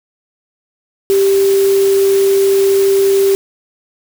sine tone in noise, 392 Hz, G4, in tune, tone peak -8 dBFS, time 1.1-3.35 s, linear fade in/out 0 ms, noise white, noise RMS -25 dBFS, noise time 1.1-3.35 s, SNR +14 dB, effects none

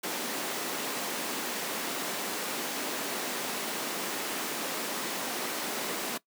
pink high-pass noise, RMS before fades -34 dBFS, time 0.03-6.18 s, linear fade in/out 10 ms, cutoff 230 Hz, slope 24 dB/octave, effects noise-tail reverb RT60 0.1 s tail -19 dB re dry

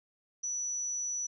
sine tone, 5920 Hz, F#8, in tune, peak -32 dBFS, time 0.43-1.27 s, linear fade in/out 10 ms, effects none

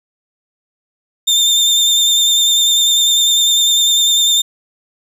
30% pulse tone with vibrato, 3600 Hz, A7, 39 cents sharp, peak -7 dBFS, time 1.27-4.42 s, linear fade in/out 10 ms, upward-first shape square, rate 10 Hz, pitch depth 15 cents each way, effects none

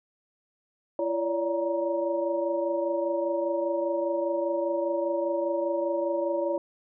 sine tone cluster, 339.5 / 566 / 591 / 941 Hz, F4 / C#5 / D5 / A#5, -49 / +36 / +11 / +16 cents, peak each -30 / -27 / -34 / -36 dBFS, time 0.99-6.58 s, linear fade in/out 2 ms, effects none

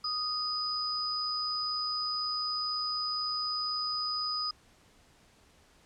sine tone pair together, 1244.5 / 4981 Hz, D#6 / D#8, 0 / +1 cents, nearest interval 2 octaves, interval 2401 cents, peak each -36 / -31 dBFS, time 0.04-4.51 s, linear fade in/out 5 ms, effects pink hiss -62 dBFS RMS until 5.85 s + low-pass 9000 Hz 12 dB/octave

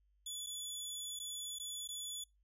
20% pulse tone with dropouts, 3437 Hz, A7, 41 cents flat, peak -36 dBFS, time 0.26-2.24 s, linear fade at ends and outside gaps 5 ms, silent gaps 0.464-0.468 / 1.192-1.198 / 1.587-1.597 / 1.876-1.887 s, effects noise-tail reverb RT60 0.2 s tail -23 dB re dry + added 50 Hz sine -70 dBFS peak until 2.43 s

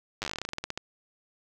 slowing click train, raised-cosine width 0.2 ms, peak -15 dBFS, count 19, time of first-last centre 0.22-0.776 s, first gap 9 ms, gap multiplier 1.13, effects none

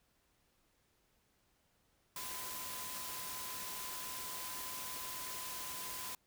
sine tone in noise, 1015 Hz, B5, 47 cents sharp, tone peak -50 dBFS, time 2.16-6.15 s, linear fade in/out 2 ms, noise white, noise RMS -44 dBFS, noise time 2.16-6.15 s, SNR -9 dB, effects pink hiss -75 dBFS RMS until 6.26 s

